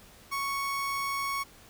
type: tone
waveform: 30% pulse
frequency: 1108.7 Hz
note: C#6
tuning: in tune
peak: -27 dBFS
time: 0.31-1.44 s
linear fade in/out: 20 ms
effects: pink hiss -54 dBFS RMS until 1.69 s